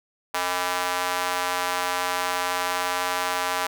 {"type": "tone with high-pass filter", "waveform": "square", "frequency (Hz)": 90.2, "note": "F#2", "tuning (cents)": -44, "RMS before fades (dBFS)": -26, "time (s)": [0.34, 3.67], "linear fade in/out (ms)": 5, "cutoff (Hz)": 910, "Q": 1.4, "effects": []}